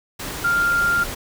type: tone in noise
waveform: sine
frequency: 1396.9 Hz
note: F6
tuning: in tune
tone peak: -16 dBFS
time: 0.44-1.04 s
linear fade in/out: 10 ms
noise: pink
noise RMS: -30 dBFS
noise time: 0.19-1.15 s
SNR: +11 dB
effects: none